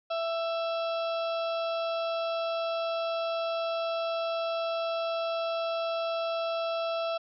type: harmonic tone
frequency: 664 Hz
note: E5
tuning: 12 cents sharp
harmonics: 1 / 2 / 4 / 5 / 6 / 7 / 8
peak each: -29 / -36 / -42 / -44 / -46 / -51 / -50 dBFS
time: 0.1-7.18 s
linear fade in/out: 10 ms
effects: none